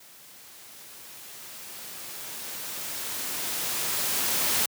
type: noise with level ramp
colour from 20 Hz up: white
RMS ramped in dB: -51 to -24 dBFS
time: 0-4.66 s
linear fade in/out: 5 ms
effects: high-pass 100 Hz 12 dB/octave